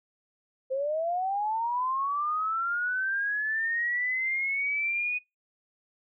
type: linear sweep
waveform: sine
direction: up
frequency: 515 to 2489 Hz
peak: -26 dBFS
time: 0.7-5.19 s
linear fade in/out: 20 ms
effects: noise-tail reverb RT60 0.2 s tail -24 dB re dry